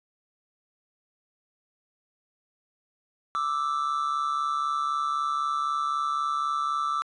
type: tone pair together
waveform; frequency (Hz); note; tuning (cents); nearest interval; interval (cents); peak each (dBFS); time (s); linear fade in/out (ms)
triangle; 1174.7 / 1318.6; D6 / E6; 0 / 0; major second; 200; -26; 3.35-7.02; 0
effects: resampled to 22050 Hz